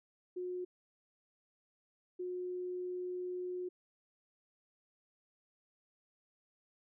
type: tone bursts at uneven times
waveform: sine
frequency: 361.7 Hz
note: F#4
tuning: 39 cents flat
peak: -37 dBFS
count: 2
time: 0.36-0.65 / 2.19-3.69 s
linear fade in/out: 10 ms
effects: none